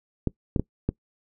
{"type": "clicks", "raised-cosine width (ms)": 3, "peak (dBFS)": -10, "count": 4, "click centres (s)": [0.273, 0.562, 0.596, 0.89], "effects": ["noise-tail reverb RT60 0.1 s tail -22 dB re dry"]}